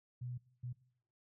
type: tone bursts at uneven times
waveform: sine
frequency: 123.47 Hz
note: B2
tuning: in tune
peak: -40 dBFS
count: 2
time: 0.21-0.38 / 0.63-0.73 s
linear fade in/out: 10 ms
effects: noise-tail reverb RT60 0.6 s tail -19 dB re dry